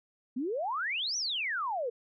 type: exponential two-way sweep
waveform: sine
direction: up then down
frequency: 233.8 to 6090 to 450.2 Hz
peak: -30 dBFS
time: 0.36-1.9 s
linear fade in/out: 10 ms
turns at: 1.17 s
effects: none